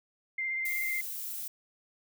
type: tone with vibrato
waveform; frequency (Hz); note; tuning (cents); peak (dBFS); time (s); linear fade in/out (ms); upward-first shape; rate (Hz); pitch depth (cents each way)
sine; 2093; C7; 0; -30; 0.38-1.01; 5; sine; 16; 18
type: noise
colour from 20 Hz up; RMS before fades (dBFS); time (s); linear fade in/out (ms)
violet; -38; 0.65-1.48; 5
effects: none